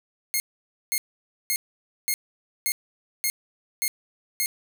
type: tone bursts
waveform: 5% pulse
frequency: 2145 Hz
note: C7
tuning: 42 cents sharp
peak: -12 dBFS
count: 8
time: 0.34-4.46 s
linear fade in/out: 0 ms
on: 60 ms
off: 520 ms
effects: none